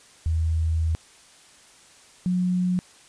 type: tone pair in turn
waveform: sine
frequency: 80.8 / 180.93 Hz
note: E2 / F#3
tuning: -34 / -38 cents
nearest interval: octave + major second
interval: 1396 cents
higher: second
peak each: -20 / -20 dBFS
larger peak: neither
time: 0.26-0.95 / 2.26-2.79 s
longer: first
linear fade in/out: 0 ms
effects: white hiss -52 dBFS RMS until 3.08 s + resampled to 22050 Hz